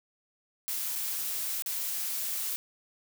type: noise with dropouts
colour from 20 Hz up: blue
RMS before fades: -33 dBFS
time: 0.68-2.56 s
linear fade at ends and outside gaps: 0 ms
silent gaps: 0.954-0.958 / 1.622-1.661 s
effects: none